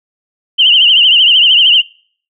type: tone with vibrato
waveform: sine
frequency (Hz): 2960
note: F#7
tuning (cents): 0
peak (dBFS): -4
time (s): 0.58-1.82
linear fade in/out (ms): 20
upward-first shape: triangle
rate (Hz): 13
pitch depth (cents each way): 130
effects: noise-tail reverb RT60 0.5 s tail -24 dB re dry